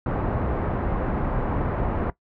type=low-pass noise; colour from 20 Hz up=pink; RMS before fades=-25 dBFS; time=0.06-2.1 s; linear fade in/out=2 ms; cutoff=1100 Hz; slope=12 dB/octave; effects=noise-tail reverb RT60 0.1 s tail -17 dB re dry + low-pass 2000 Hz 12 dB/octave